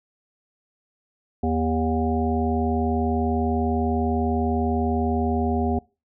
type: harmonic tone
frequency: 80 Hz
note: D#2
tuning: 49 cents sharp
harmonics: 1 / 3 / 5 / 7 / 9 / 10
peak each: -25 / -24 / -28 / -37 / -28 / -36 dBFS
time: 1.43-5.79 s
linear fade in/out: 5 ms
effects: noise-tail reverb RT60 0.3 s tail -24 dB re dry